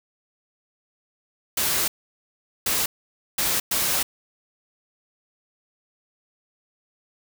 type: noise bursts at uneven times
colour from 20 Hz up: white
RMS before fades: -23 dBFS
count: 4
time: 1.57-1.88 / 2.66-2.86 / 3.38-3.6 / 3.71-4.03 s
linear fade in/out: 5 ms
effects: none